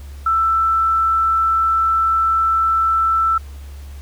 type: tone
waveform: sine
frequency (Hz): 1328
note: E6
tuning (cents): +12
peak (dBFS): -13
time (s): 0.26-3.38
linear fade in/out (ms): 5
effects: added 70 Hz sine -31 dBFS peak until 4.01 s + pink hiss -47 dBFS RMS until 4.01 s